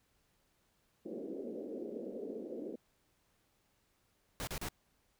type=band-pass noise; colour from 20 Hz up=white; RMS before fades=-43 dBFS; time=1.05-2.76 s; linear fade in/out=10 ms; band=210 to 520 Hz; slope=48 dB/octave
type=noise bursts; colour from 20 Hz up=pink; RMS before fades=-40 dBFS; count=3; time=4.4-4.686 s; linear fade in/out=0 ms; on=72 ms; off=35 ms
effects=pink hiss -75 dBFS RMS until 5.19 s